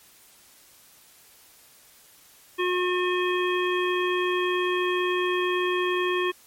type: harmonic tone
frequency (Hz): 360.9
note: F#4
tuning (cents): -43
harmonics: 1 / 3 / 5 / 7 / 9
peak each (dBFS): -24 / -29 / -31 / -32 / -34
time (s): 2.58-6.32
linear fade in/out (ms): 20
effects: white hiss -54 dBFS RMS until 6.46 s + MP3 64 kbps